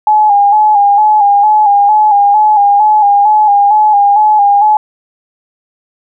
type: tone with vibrato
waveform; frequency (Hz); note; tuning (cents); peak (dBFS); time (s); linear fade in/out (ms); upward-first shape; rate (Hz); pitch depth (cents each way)
sine; 830.6; G#5; 0; -4; 0.07-4.77; 2; square; 2.2; 44
effects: none